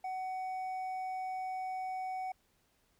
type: tone with hard clipping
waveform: triangle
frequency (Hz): 750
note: F#5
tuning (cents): +23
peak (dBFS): -37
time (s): 0.04-2.32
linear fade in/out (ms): 5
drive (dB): 8
effects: pink hiss -73 dBFS RMS until 2.99 s